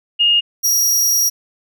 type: tone pair in turn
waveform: sine / sawtooth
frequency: 2845 / 5690 Hz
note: F7 / F8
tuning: +31 / +31 cents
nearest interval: octave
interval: 1200 cents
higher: second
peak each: -10 dBFS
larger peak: neither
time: 0.19-0.41 / 0.63-1.3 s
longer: second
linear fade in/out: 20 ms
effects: none